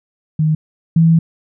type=tone pair in turn; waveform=sine; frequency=155.56 / 164.18 Hz; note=D#3 / E3; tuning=0 / -7 cents; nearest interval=minor second; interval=93 cents; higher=second; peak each=-11 / -7 dBFS; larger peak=second; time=0.39-0.55 / 0.96-1.19 s; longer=second; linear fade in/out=5 ms; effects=none